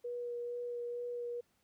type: tone with vibrato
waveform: sine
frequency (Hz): 481.6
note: B4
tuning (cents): -44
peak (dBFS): -37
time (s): 0.04-1.41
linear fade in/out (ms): 10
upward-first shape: sine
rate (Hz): 2.2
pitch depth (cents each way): 12
effects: pink hiss -75 dBFS RMS until 1.63 s + high-pass 60 Hz 12 dB/octave